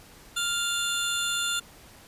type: tone pair together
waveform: 25% pulse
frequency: 1396.9 / 3520 Hz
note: F6 / A7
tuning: 0 / 0 cents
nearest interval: octave + major third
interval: 1600 cents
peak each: -25 dBFS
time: 0.36-1.6 s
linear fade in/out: 10 ms
effects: pink hiss -51 dBFS RMS until 2.07 s + resampled to 32000 Hz